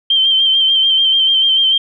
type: tone with vibrato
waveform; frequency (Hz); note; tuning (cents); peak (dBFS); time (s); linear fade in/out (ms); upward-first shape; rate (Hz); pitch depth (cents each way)
sine; 3136; G7; 0; -9; 0.1-1.78; 5; sine; 6.8; 36
effects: none